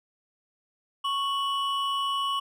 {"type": "tone pair together", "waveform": "triangle", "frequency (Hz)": [1106.8, 2960], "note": ["C#6", "F#7"], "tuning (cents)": [-3, 0], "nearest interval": "octave + perfect fourth", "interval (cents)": 1703, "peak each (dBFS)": [-25, -29], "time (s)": [1.04, 2.4], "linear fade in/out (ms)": 10, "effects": []}